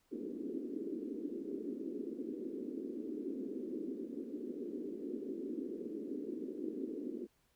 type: band-pass noise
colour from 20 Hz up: pink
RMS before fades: -42 dBFS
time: 0.11-7.27 s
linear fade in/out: 20 ms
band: 240 to 410 Hz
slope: 48 dB/octave
effects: pink hiss -75 dBFS RMS until 7.55 s